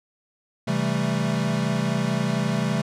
square chord, A minor seventh, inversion first, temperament equal with one note detuned, 132.95 / 164.81 / 196 / 220 Hz, C3 / E3 / G3 / A3, +28 / 0 / 0 / 0 cents, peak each -28 dBFS, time 0.67-2.82 s, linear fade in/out 10 ms, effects low-pass 8000 Hz 12 dB/octave

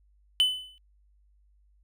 triangle tone with exponential decay, 3015 Hz, F#7, 32 cents sharp, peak -15 dBFS, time 0.4-0.78 s, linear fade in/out 0 ms, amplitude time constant 82 ms, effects added 50 Hz sine -60 dBFS peak until 1.83 s

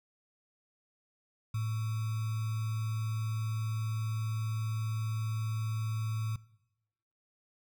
sine tone with sample-and-hold, 110 Hz, A2, in tune, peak -30 dBFS, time 1.54-6.36 s, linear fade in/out 5 ms, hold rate 1225 Hz, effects noise-tail reverb RT60 0.9 s tail -21 dB re dry

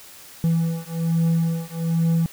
triangle beating tone pair, 164.81 / 166.01 Hz, E3 / E3, 0 / +13 cents, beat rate 1.2 Hz, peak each -20 dBFS, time 0.44-2.26 s, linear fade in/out 0 ms, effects white hiss -44 dBFS RMS until 2.32 s

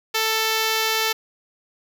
5% pulse tone, 442 Hz, A4, 8 cents sharp, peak -8 dBFS, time 0.14-1.13 s, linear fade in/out 10 ms, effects none

